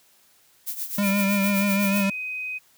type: noise with tremolo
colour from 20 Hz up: violet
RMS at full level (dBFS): -28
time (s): 0.66-2.05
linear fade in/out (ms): 20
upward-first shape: triangle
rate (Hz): 7.8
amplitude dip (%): 80
type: tone with vibrato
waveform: square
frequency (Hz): 199.3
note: G3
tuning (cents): +29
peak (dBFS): -21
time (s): 0.98-2.1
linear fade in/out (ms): 5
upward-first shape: triangle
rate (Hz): 6.3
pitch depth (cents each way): 47
type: tone with pitch glide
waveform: sine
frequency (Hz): 2400 to 2511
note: D7 to D#7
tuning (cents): +37 to +15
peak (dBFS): -28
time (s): 1.02-2.59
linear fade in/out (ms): 20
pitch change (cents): +78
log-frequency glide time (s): 1.86-1.93
effects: white hiss -59 dBFS RMS until 2.77 s + high-pass 60 Hz 12 dB/octave